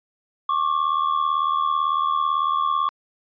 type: ring-modulated tone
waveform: triangle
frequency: 1128 Hz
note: C#6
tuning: 30 cents sharp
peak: -14 dBFS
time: 0.49-2.89 s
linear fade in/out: 0 ms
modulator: 39 Hz
effects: resampled to 11025 Hz

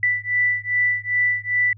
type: beating tone pair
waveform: sine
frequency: 1975.5 / 1978 Hz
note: B6 / B6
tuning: 0 / +2 cents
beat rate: 2.5 Hz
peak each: -21 dBFS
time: 0.03-1.73 s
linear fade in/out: 2 ms
effects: added 104 Hz sine -41 dBFS peak until 1.77 s

